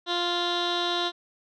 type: tone with low-pass filter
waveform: 15% pulse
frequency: 349.2 Hz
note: F4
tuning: in tune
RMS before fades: -27 dBFS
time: 0.06-1.12 s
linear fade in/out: 50 ms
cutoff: 3900 Hz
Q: 5.3
effects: none